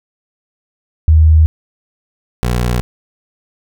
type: tone pair in turn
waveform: sine / 20% pulse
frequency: 78.8 / 60.4 Hz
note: D#2 / B1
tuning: +23 / -38 cents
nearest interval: perfect fourth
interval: 461 cents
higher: first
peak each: -4 / -8 dBFS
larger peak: first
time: 1.08-1.46 / 2.43-2.81 s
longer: neither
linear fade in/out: 0 ms
effects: none